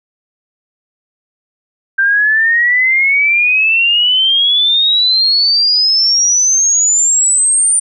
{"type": "exponential sweep", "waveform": "sine", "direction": "up", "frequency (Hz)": [1568, 9180], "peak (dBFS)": -8, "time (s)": [1.98, 7.8], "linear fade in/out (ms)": 10, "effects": []}